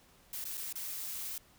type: noise with dropouts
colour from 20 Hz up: blue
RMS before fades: -40 dBFS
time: 0.33-1.38 s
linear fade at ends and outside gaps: 2 ms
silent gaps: 0.442-0.452 / 0.572-0.576 / 0.727-0.755 s
effects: pink hiss -63 dBFS RMS until 1.58 s